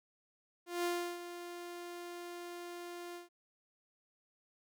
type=tone with ADSR envelope; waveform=sawtooth; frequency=349.2 Hz; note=F4; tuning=in tune; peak=-28 dBFS; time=0.66-3.29 s; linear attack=180 ms; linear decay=340 ms; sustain=-12 dB; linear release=140 ms; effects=none